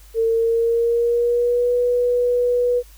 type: tone with pitch glide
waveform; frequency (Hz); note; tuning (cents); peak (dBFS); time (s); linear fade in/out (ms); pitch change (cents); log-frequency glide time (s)
sine; 453.2 to 488.5; A#4 to B4; -49 to -19; -15; 0.14-2.83; 50; +130; 0.25-1.73
effects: added 50 Hz sine -43 dBFS peak until 2.97 s + white hiss -51 dBFS RMS until 2.97 s